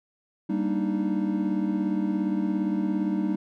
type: chord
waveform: triangle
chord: Eb major seventh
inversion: first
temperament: equal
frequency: 196 / 233.1 / 293.7 / 311.1 Hz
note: G3 / Bb3 / D4 / Eb4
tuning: 0 / 0 / 0 / 0 cents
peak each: -25 / -30 / -30 / -26 dBFS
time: 0.49-3.36 s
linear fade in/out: 10 ms
effects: none